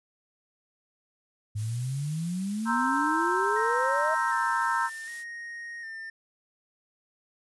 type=noise; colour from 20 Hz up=blue; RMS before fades=-43 dBFS; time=1.55-5.25 s; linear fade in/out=50 ms
type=exponential sweep; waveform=sine; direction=up; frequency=102.9 to 645 Hz; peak=-28 dBFS; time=1.55-4.15 s; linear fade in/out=10 ms
type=chord; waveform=sine; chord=C dominant seventh; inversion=third; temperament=equal; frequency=932.3 / 1046.5 / 1318.5 / 1568 Hz; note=Bb5 / C6 / E6 / G6; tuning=0 / 0 / 0 / 0 cents; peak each=-28 / -31 / -30 / -30 dBFS; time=2.65-4.9 s; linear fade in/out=50 ms
type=tone with vibrato; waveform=triangle; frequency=1833 Hz; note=A#6; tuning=30 cents flat; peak=-35 dBFS; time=3.56-6.1 s; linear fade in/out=5 ms; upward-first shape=square; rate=0.66 Hz; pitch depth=32 cents each way
effects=resampled to 24000 Hz